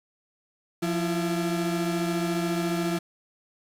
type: tone pair together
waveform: 35% pulse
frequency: 174.61 / 335 Hz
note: F3 / E4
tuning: 0 / +28 cents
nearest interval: major seventh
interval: 1128 cents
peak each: -26 dBFS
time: 0.82-2.99 s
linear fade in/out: 10 ms
effects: resampled to 32000 Hz + 8-bit